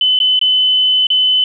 sine tone with dropouts, 3024 Hz, F#7, 37 cents sharp, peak -9 dBFS, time 0.01-1.44 s, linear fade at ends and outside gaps 2 ms, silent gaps 0.19-0.201 / 0.392-0.413 / 1.069-1.102 s, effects none

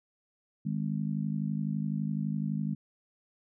harmonic tone, 51.91 Hz, G#1, in tune, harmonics 3 / 4 / 5, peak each -32 / -32 / -40 dBFS, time 0.65-2.75 s, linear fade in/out 10 ms, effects none

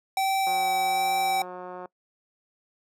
square tone with vibrato, 770 Hz, G5, 31 cents flat, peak -23 dBFS, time 0.17-1.42 s, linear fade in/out 2 ms, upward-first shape sine, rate 1.3 Hz, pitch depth 9 cents each way
click train, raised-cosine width 1 ms, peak -24 dBFS, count 252, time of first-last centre 0.47-1.857 s, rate 181 Hz
effects noise-tail reverb RT60 0.1 s tail -23 dB re dry + high-pass 300 Hz 12 dB/octave

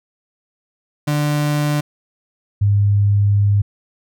35% pulse / sine tone pair in turn, 147.9 / 101.65 Hz, D3 / G#2, +13 / -37 cents, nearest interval tritone, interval 650 cents, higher first, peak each -14 / -11 dBFS, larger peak second, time 1.07-1.81 / 2.61-3.62 s, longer second, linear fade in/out 10 ms, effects none

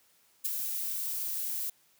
violet noise with ADSR envelope, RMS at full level -28 dBFS, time 0.44-1.7 s, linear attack 18 ms, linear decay 11 ms, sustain -6 dB, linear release 6 ms, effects white hiss -66 dBFS RMS until 1.99 s + high-pass 80 Hz 12 dB/octave

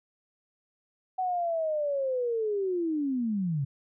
sine linear sweep, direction down, 753 to 130.81 Hz, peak -26 dBFS, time 1.18-3.65 s, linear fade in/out 10 ms, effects none

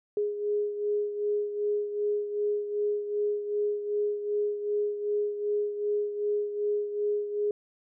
sine beating tone pair, 414.4 / 417 Hz, G#4 / G#4, -4 / +7 cents, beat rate 2.6 Hz, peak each -27 / -34 dBFS, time 0.17-7.51 s, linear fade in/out 2 ms, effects none

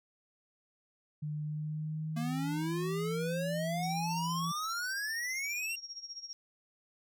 sine tone with pitch glide, 150.7 to 167.21 Hz, D3 to E3, +45 to +25 cents, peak -34 dBFS, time 1.22-4.52 s, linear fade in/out 10 ms, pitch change +180 cents, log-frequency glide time 1.41-3.19 s
square exponential sweep, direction up, 228.1 to 2789 Hz, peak -35 dBFS, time 2.16-5.76 s, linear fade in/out 10 ms
sine tone with tremolo, 5588 Hz, F8, in tune, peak -39 dBFS, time 3.83-6.33 s, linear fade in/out 0 ms, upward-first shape sine, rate 15 Hz, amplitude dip 80%
effects none

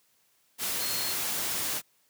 sine tone in noise, 4264 Hz, C8, 32 cents sharp, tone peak -35 dBFS, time 0.78-1.16 s, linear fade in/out 50 ms, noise white, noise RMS -31 dBFS, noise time 0.58-1.82 s, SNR -7 dB, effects white hiss -68 dBFS RMS until 2.09 s + high-pass 80 Hz 12 dB/octave

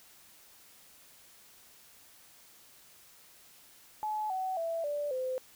sine tone with pitch steps, 855 / 753 / 663.1 / 584 / 514.3 Hz, A5 / F#5 / E5 / D5 / C5, -50 / +30 / +10 / -10 / -30 cents, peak -31 dBFS, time 4.03-5.38 s, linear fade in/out 0 ms, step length 270 ms, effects white hiss -58 dBFS RMS until 5.55 s

